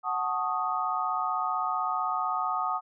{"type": "chord", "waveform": "sine", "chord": "D# half-diminished seventh", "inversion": "first", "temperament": "equal", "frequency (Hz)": [740, 880, 1108.7, 1244.5], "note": ["F#5", "A5", "C#6", "D#6"], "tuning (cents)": [0, 0, 0, 0], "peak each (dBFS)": [-32, -34, -35, -29], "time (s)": [0.03, 2.81], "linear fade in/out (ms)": 50, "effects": []}